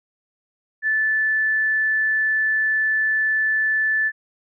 sine tone, 1749 Hz, A6, 11 cents flat, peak -17 dBFS, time 0.82-4.12 s, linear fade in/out 50 ms, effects none

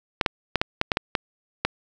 clicks, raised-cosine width 0.3 ms, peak -4 dBFS, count 9, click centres 0.212 / 0.262 / 0.557 / 0.615 / 0.814 / 0.918 / 0.971 / 1.152 / 1.65 s, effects none

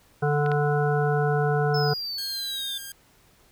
harmonic tone, 146.83 Hz, D3, in tune, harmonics 1 / 3 / 5 / 7 / 9 / 10, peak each -23 / -25 / -28 / -37 / -36 / -32 dBFS, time 0.22-1.94 s, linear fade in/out 10 ms
clicks, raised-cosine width 0.3 ms, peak -22 / -18 dBFS, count 2, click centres 0.462 / 0.517 s
triangle exponential sweep, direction down, 5274 to 3520 Hz, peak -28 dBFS, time 1.74-2.78 s, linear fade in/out 5 ms
5% pulse tone, 1607 Hz, G6, 43 cents sharp, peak -25 dBFS, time 2.18-2.92 s, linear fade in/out 2 ms
effects pink hiss -59 dBFS RMS until 3.51 s

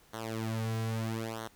sawtooth tone with flanger, 112.1 Hz, A2, 33 cents sharp, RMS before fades -35 dBFS, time 0.13-1.48 s, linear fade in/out 10 ms, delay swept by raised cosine 0.4 to 3.4 ms, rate 0.77 Hz, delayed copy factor -1, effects pink hiss -62 dBFS RMS until 1.55 s

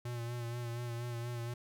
square tone with vibrato, 119.2 Hz, A#2, 39 cents sharp, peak -38 dBFS, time 0.05-1.54 s, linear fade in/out 5 ms, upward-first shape sine, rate 4.2 Hz, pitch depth 36 cents each way, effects none

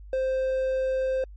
triangle tone, 523.3 Hz, C5, in tune, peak -21 dBFS, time 0.13-1.24 s, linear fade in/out 2 ms, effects added 50 Hz sine -41 dBFS peak until 1.36 s + MP3 32 kbps

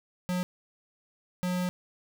square tone bursts at uneven times, 180.5 Hz, F#3, 43 cents flat, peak -28 dBFS, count 2, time 0.29-0.43 / 1.43-1.69 s, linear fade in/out 0 ms, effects 11-bit

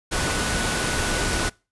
sine tone in noise, 1480 Hz, F#6, in tune, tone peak -31 dBFS, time 0.11-1.5 s, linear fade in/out 20 ms, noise pink, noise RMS -24 dBFS, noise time 0.11-1.5 s, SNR -10 dB, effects noise-tail reverb RT60 0.3 s tail -24 dB re dry + resampled to 24000 Hz

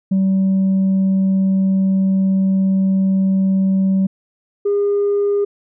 sine tone pair in turn, 191.6 / 406 Hz, G3 / G#4, -39 / -39 cents, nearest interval octave + minor second, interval 1300 cents, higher second, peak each -10 / -12 dBFS, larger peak first, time 0.11-4.07 / 4.65-5.45 s, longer first, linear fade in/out 10 ms, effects tanh soft clip ceiling -11 dBFS

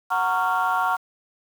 sine chord, Gb major seventh, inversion none, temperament just, 740 / 925 / 1110 / 1387.5 Hz, Gb5 / Bb5 / Db6 / F6, 0 / -14 / +2 / -12 cents, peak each -24 dBFS, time 0.1-0.97 s, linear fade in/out 20 ms, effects tanh soft clip ceiling -13 dBFS + 7-bit

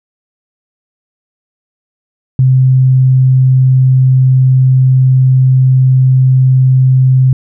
sine tone, 130.1 Hz, C3, 9 cents flat, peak -4 dBFS, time 2.39-7.33 s, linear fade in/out 2 ms, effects none

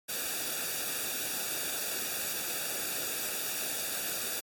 white noise with comb filter, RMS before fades -34 dBFS, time 0.08-4.41 s, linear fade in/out 20 ms, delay 0.96 ms, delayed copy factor -0.7, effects AAC 64 kbps

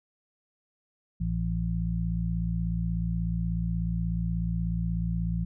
harmonic tone, 56.5 Hz, A1, 47 cents sharp, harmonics 1 / 2 / 3, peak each -30 / -33 / -29 dBFS, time 1.2-5.45 s, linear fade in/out 10 ms, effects none

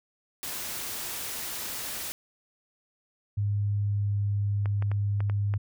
white noise, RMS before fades -35 dBFS, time 0.43-2.12 s, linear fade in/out 0 ms
sine tone with pitch glide, 102.3 to 101.65 Hz, G#2 to G#2, -26 to -37 cents, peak -24 dBFS, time 3.37-5.58 s, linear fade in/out 10 ms, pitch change -11 cents, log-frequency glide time 3.75-4.17 s
clicks, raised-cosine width 0.5 ms, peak -23 dBFS, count 6, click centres 4.658 / 4.824 / 4.916 / 5.205 / 5.298 / 5.539 s
effects none

